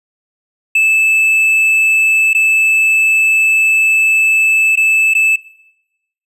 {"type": "tone with dropouts", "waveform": "triangle", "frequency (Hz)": 2624, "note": "E7", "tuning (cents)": -9, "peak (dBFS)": -6, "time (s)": [0.75, 5.36], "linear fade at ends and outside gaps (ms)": 5, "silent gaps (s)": [[2.333, 2.347], [4.757, 4.772], [5.138, 5.149]], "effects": ["noise-tail reverb RT60 0.9 s tail -20 dB re dry", "resampled to 32000 Hz"]}